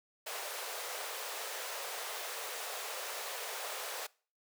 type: high-pass noise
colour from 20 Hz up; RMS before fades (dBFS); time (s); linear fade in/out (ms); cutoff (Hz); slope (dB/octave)
pink; -41; 0.26-4.07; 10; 440; 48
effects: noise-tail reverb RT60 0.4 s tail -23 dB re dry